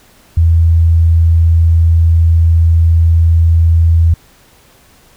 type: tone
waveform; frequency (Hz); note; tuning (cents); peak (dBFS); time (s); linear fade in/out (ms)
sine; 82.7; E2; +6; -5; 0.37-4.14; 5
effects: pink hiss -46 dBFS RMS until 5.16 s